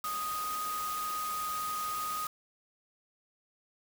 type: tone in noise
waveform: sine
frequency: 1244.5 Hz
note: D#6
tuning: in tune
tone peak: -33 dBFS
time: 0.04-2.27 s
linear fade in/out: 2 ms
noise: white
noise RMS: -41 dBFS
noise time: 0.04-2.27 s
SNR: +5 dB
effects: none